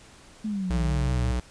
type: exponential sweep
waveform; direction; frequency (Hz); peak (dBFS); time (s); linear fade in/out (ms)
sine; down; 220.7 to 108.3; -26; 0.44-1.32; 10
type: tone with vibrato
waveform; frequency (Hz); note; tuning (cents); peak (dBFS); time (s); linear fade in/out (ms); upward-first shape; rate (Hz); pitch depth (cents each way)
square; 61.74; B1; 0; -25; 0.7-1.4; 5; sine; 5.5; 25
effects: pink hiss -51 dBFS RMS until 1.5 s + resampled to 22050 Hz